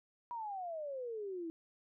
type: exponential sweep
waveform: sine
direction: down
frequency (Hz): 976 to 320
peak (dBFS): -39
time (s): 0.31-1.5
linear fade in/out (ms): 0
effects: none